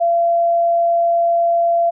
sine tone, 682 Hz, F5, 41 cents flat, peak -12 dBFS, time 0-1.91 s, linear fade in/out 20 ms, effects none

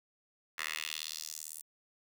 10% pulse tone with high-pass filter sweep, 77.78 Hz, D#2, in tune, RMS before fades -41 dBFS, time 0.58-1.62 s, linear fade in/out 5 ms, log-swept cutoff 1700 to 10000 Hz, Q 1.9, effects none

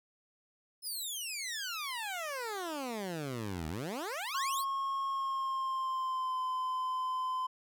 15% pulse exponential two-way sweep, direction down then up, 5274 to 75.2 to 5040 Hz, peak -30 dBFS, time 0.82-4.65 s, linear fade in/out 50 ms, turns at 3.68 s
triangle tone with pitch glide, 1087 to 1026 Hz, C#6 to C6, -34 to -34 cents, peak -30 dBFS, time 4.34-7.47 s, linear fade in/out 10 ms, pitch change -100 cents, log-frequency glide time 5.09-6.4 s
effects none

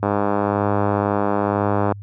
click train, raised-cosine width 1 ms, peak -5 dBFS, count 194, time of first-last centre 0.03-1.922 s, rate 102 Hz, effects added 101 Hz sine -31 dBFS peak until 2.02 s + high-pass 80 Hz 12 dB/octave

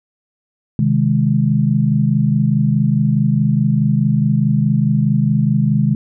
sine chord, Ab major, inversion first, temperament equal, 130.81 / 155.56 / 207.7 Hz, C3 / Eb3 / Ab3, 0 / 0 / 0 cents, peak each -16 dBFS, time 0.79-5.95 s, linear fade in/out 2 ms, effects none

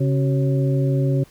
harmonic tone with a mistuned harmonic, 137.4 Hz, C#3, 15 cents flat, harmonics 1 / 2 / 3 / 4, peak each -17 / -26 / -27 / -29 dBFS, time 0-1.24 s, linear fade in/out 10 ms, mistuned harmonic 3, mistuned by -150 cents, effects pink hiss -52 dBFS RMS until 1.3 s

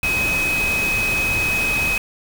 sine tone in noise, 2533 Hz, D#7, 30 cents sharp, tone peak -18 dBFS, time 0.03-1.98 s, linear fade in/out 2 ms, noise pink, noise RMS -26 dBFS, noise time 0.03-1.98 s, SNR +5 dB, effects none

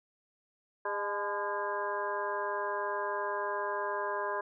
harmonic tone with a mistuned harmonic, 203.5 Hz, G#3, 35 cents flat, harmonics 2 / 3 / 4 / 5 / 6 / 7 / 8, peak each -38 / -38 / -42 / -35 / -45 / -48 / -39 dBFS, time 0.85-4.41 s, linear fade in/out 5 ms, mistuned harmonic 4, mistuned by +96 cents, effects none

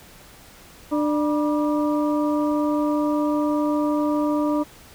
harmonic tone with a mistuned harmonic, 297.9 Hz, D4, 25 cents sharp, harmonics 1 / 2 / 3 / 4, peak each -20 / -26 / -30 / -32 dBFS, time 0.91-4.64 s, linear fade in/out 20 ms, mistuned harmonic 3, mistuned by +130 cents, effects pink hiss -47 dBFS RMS until 4.94 s

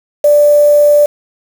sine tone with quantisation, 587.3 Hz, D5, in tune, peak -4 dBFS, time 0.24-1.06 s, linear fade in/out 5 ms, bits 4, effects none

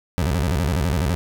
25% pulse tone with vibrato, 78 Hz, D#2, 5 cents sharp, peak -15 dBFS, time 0.18-1.15 s, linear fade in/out 0 ms, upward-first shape square, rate 12 Hz, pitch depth 240 cents each way, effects none

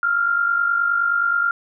sine tone pair together, 1352 / 1401.5 Hz, E6 / F6, +43 / +6 cents, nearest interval minor second, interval 63 cents, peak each -24 / -17 dBFS, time 0.03-1.51 s, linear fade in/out 2 ms, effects none

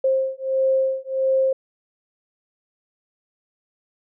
sine beating tone pair, 529 / 530.5 Hz, C5 / C5, +19 / +24 cents, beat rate 1.5 Hz, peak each -21 dBFS, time 0.04-1.53 s, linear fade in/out 5 ms, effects none

